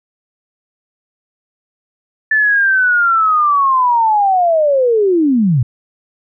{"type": "linear sweep", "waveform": "sine", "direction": "down", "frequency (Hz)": [1760, 110], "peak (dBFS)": -9, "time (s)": [2.31, 5.63], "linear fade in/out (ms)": 5, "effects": []}